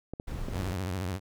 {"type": "clicks", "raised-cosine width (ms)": 2, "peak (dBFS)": -23, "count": 3, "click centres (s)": [0.136, 0.199, 0.485]}
{"type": "noise", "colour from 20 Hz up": "brown", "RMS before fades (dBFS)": -36, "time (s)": [0.27, 0.74], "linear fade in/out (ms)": 10}
{"type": "tone with vibrato", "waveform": "sawtooth", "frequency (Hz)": 92.5, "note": "F#2", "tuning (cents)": 0, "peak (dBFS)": -27, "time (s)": [0.51, 1.2], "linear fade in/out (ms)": 50, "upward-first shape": "triangle", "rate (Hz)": 14, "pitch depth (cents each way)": 180}
{"effects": []}